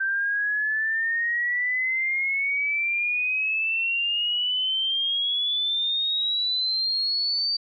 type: exponential sweep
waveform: sine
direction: up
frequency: 1562 to 4640 Hz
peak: -22 dBFS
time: 0-7.57 s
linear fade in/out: 10 ms
effects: none